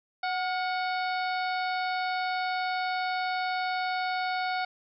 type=harmonic tone with a mistuned harmonic; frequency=740 Hz; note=F#5; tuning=in tune; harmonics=1 / 2 / 3 / 4 / 5 / 6 / 7; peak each=-29 / -34 / -37 / -48 / -42 / -41 / -52 dBFS; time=0.23-4.65 s; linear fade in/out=5 ms; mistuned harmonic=2; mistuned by=-57 cents; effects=none